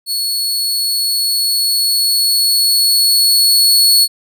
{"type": "tone with level ramp", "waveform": "sawtooth", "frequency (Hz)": 4385, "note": "C#8", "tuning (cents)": -20, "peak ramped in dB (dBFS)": [-13, -4], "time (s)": [0.06, 4.08], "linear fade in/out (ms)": 50, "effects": []}